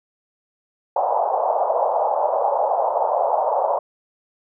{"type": "band-pass noise", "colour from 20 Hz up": "pink", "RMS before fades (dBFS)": -20, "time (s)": [0.96, 3.79], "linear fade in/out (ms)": 5, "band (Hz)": [550, 930], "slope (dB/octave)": 48, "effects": []}